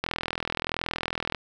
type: click train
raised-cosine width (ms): 0.3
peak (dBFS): -11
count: 55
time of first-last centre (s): 0.04-1.348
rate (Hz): 41.3
effects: none